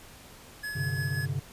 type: tone with tremolo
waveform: square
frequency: 1698 Hz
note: G#6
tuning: 38 cents sharp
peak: -33 dBFS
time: 0.63-1.26 s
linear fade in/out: 10 ms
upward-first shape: sine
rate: 5.8 Hz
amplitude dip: 35%
type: chord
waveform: triangle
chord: G suspended fourth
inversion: none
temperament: equal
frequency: 98 / 130.81 / 146.83 Hz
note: G2 / C3 / D3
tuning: 0 / 0 / 0 cents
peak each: -33 / -30 / -31 dBFS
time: 0.75-1.4 s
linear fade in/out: 10 ms
effects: pink hiss -50 dBFS RMS until 1.52 s + resampled to 32000 Hz